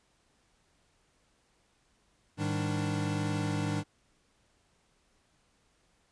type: tone cluster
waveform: square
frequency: 105.3 / 156.2 / 198.4 / 294.6 Hz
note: G#2 / D#3 / G3 / D4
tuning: +24 / +7 / +21 / +6 cents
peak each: -35 / -35 / -39 / -36 dBFS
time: 2.37-3.84 s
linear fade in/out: 50 ms
effects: pink hiss -70 dBFS RMS until 6.11 s + resampled to 22050 Hz